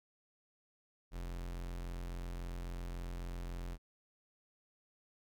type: tone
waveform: 45% pulse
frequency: 43.65 Hz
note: F1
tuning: in tune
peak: -40 dBFS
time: 1.11-3.78 s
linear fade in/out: 50 ms
effects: none